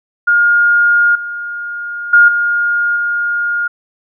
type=tone with level steps; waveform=sine; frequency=1420 Hz; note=F6; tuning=28 cents sharp; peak=-7 / -20 / -3 / -11 / -13 dBFS; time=0.27-3.68 s; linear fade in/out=10 ms; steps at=1.15 / 2.13 / 2.28 / 2.96 s; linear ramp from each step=5 ms; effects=none